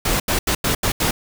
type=noise bursts at uneven times; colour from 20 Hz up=pink; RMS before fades=-19 dBFS; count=6; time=0.05-0.2 / 0.28-0.39 / 0.47-0.55 / 0.64-0.75 / 0.83-0.92 / 1-1.11 s; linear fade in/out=5 ms; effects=none

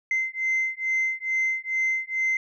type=beating tone pair; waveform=sine; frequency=2071 / 2073.3 Hz; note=C7 / C7; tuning=-18 / -16 cents; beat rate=2.3 Hz; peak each=-25 dBFS; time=0.11-2.37 s; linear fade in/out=2 ms; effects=tanh soft clip ceiling -18 dBFS

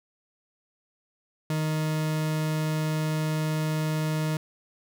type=tone; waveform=40% pulse; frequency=155.56 Hz; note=D#3; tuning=in tune; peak=-24 dBFS; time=1.5-4.37 s; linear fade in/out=2 ms; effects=none

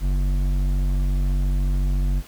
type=tone with hard clipping; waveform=sine; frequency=47.06 Hz; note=F#1; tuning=30 cents sharp; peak=-20 dBFS; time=0-2.23 s; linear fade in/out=50 ms; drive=10 dB; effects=pink hiss -46 dBFS RMS until 2.27 s

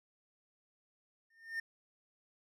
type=tone with exponential growth; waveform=triangle; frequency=1817 Hz; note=A#6; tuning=45 cents flat; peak=-31 dBFS; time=1.3-1.6 s; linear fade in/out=5 ms; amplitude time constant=65 ms; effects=none

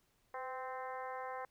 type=harmonic tone with a mistuned harmonic; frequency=260 Hz; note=C4; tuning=11 cents flat; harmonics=2 / 3 / 4 / 5 / 6 / 7 / 8; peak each=-46 / -45 / -46 / -52 / -54 / -53 / -57 dBFS; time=0.34-1.45 s; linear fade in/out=2 ms; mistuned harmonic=2; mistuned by=-29 cents; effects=pink hiss -75 dBFS RMS until 1.5 s

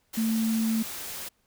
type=tone in noise; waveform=sine; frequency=223.4 Hz; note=A3; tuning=27 cents sharp; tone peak=-23 dBFS; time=0.17-0.83 s; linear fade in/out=10 ms; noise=white; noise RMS=-37 dBFS; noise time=0.13-1.29 s; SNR=+11 dB; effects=pink hiss -70 dBFS RMS until 1.46 s

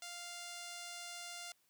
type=tone; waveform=5% pulse; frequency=698.5 Hz; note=F5; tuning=in tune; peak=-34 dBFS; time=0.02-1.52 s; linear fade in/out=2 ms; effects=white hiss -75 dBFS RMS until 1.69 s

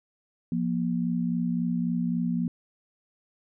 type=tone pair together; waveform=sine; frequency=174.61 / 238.3 Hz; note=F3 / A#3; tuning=0 / +38 cents; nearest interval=perfect fourth; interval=538 cents; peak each=-27 / -27 dBFS; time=0.52-2.48 s; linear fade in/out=2 ms; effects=none

